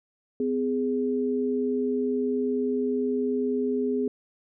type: tone pair together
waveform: sine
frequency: 254.2 / 415.3 Hz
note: C4 / G#4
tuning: -50 / 0 cents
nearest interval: minor sixth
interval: 850 cents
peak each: -26 dBFS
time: 0.4-4.08 s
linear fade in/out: 2 ms
effects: none